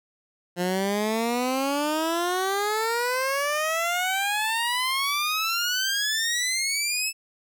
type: exponential sweep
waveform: 15% pulse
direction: up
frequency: 174.61 to 2637 Hz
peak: -17 dBFS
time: 0.56-7.13 s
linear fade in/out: 50 ms
effects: none

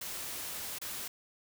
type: noise with dropouts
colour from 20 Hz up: white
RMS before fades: -40 dBFS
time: 0.01-1.08 s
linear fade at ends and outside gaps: 5 ms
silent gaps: 0.786-0.814 s
effects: none

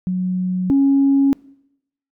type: tone pair in turn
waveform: sine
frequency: 183.4 / 275.6 Hz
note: F#3 / C#4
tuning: -15 / -10 cents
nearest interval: perfect fifth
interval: 705 cents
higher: second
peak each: -17 / -10 dBFS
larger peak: second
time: 0.07-0.7 / 0.7-1.33 s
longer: neither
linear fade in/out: 0 ms
effects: noise-tail reverb RT60 0.8 s tail -24 dB re dry + tanh soft clip ceiling -7 dBFS

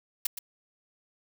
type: noise with echo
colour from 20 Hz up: blue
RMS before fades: -27 dBFS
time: 0.25-0.27 s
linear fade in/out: 5 ms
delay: 120 ms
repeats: 1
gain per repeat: -10 dB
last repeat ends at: 0.39 s
effects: none

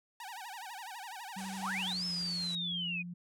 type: tone with vibrato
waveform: sawtooth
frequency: 849 Hz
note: G#5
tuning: 38 cents sharp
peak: -39 dBFS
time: 0.2-1.93 s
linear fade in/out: 2 ms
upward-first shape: sine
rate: 12 Hz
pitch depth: 230 cents each way
type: tone with pitch glide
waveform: sine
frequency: 192.1 to 175.14 Hz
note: G3 to F3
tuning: -35 to +5 cents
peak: -40 dBFS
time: 1.36-3.14 s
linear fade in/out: 10 ms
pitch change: -160 cents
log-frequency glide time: 1.72-2.13 s
type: low-pass noise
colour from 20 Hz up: white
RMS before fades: -50 dBFS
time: 1.38-2.55 s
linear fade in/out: 0 ms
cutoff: 10000 Hz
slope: 48 dB/octave
type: linear two-way sweep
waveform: sine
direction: up then down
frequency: 636 to 5274 to 2419 Hz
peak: -34 dBFS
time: 1.62-3.03 s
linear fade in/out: 20 ms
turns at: 2.05 s
effects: none

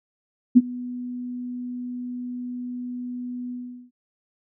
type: tone with ADSR envelope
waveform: sine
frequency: 246.9 Hz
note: B3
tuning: in tune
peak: -6 dBFS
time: 0.55-3.91 s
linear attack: 22 ms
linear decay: 35 ms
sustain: -23 dB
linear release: 400 ms
effects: none

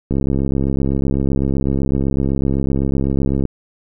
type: click train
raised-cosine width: 3 ms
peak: -6 dBFS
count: 228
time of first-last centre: 0.11-3.453 s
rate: 67.9 Hz
effects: none

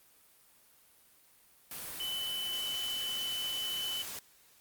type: tone in noise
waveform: sine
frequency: 3015 Hz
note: F#7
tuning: 32 cents sharp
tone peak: -34 dBFS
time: 2-4.02 s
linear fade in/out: 2 ms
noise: white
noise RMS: -42 dBFS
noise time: 1.71-4.19 s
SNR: +5 dB
effects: white hiss -63 dBFS RMS until 4.6 s + Opus 32 kbps

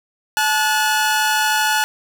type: tone pair together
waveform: sawtooth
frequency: 864.2 / 1458 Hz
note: A5 / F#6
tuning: -31 / -26 cents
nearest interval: major sixth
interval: 905 cents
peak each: -14 / -15 dBFS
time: 0.37-1.84 s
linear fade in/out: 0 ms
effects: 7-bit

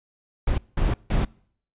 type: noise bursts at uneven times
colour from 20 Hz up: brown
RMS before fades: -21 dBFS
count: 3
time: 0.47-0.58 / 0.77-0.94 / 1.1-1.25 s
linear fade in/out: 5 ms
effects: noise-tail reverb RT60 0.6 s tail -25 dB re dry + resampled to 8000 Hz

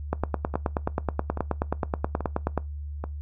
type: two click trains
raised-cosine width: 1 ms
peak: -10 / -17 dBFS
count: 24 / 4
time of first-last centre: 0.13-2.577 / 0.54-3.04 s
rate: 9.4 / 1.2 Hz
effects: noise-tail reverb RT60 0.2 s tail -21 dB re dry + added 73 Hz sine -32 dBFS peak until 3.21 s

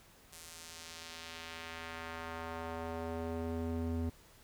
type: tone with band-pass filter sweep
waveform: square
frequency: 82.41 Hz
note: E2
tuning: in tune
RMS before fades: -41 dBFS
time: 0.32-4.1 s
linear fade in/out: 10 ms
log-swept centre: 9900 to 200 Hz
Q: 0.91
effects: pink hiss -61 dBFS RMS until 4.43 s

